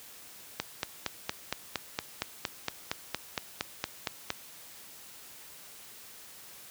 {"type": "click train", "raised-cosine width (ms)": 0.2, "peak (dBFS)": -12, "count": 17, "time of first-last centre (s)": [0.6, 4.304], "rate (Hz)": 4.32, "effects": ["white hiss -50 dBFS RMS until 6.7 s", "high-pass 60 Hz 12 dB/octave"]}